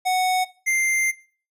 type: tone pair in turn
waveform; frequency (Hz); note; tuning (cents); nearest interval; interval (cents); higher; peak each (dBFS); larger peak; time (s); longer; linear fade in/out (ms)
square; 740 / 2093; F#5 / C7; 0 / 0; octave + tritone; 1800; second; -19; neither; 0.05-0.45 / 0.66-1.12; second; 20
effects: noise-tail reverb RT60 0.4 s tail -19 dB re dry + resampled to 32000 Hz